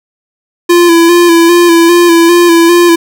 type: tone with vibrato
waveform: square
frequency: 341.3 Hz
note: F4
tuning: 40 cents flat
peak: -3 dBFS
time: 0.69-2.96 s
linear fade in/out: 10 ms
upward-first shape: square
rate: 2.5 Hz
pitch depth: 32 cents each way
effects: none